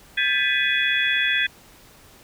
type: tone cluster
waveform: sine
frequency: 1593 / 1729 / 1985 / 2492 / 3384 Hz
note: G6 / A6 / B6 / D#7 / G#7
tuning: +27 / -31 / +8 / +2 / +32 cents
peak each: -25 dBFS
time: 0.17-1.47 s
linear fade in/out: 10 ms
effects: pink hiss -50 dBFS RMS until 2.23 s